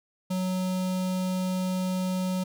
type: tone with notch filter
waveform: square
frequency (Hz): 185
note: F#3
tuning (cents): 0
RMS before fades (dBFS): -28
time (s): 0.3-2.44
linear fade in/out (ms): 10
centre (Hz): 1800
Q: 1.4
effects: none